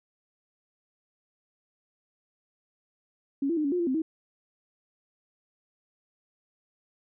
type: tone with pitch steps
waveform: sine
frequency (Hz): 276.7 / 336.5 / 304.5 / 280.6 / 356.8 / 342.7 / 260.7 / 319.8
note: C#4 / E4 / D#4 / C#4 / F4 / F4 / C4 / D#4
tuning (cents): -3 / +36 / -37 / +21 / +37 / -33 / -6 / +48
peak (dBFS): -24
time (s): 3.42-4.02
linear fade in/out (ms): 5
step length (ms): 75
effects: none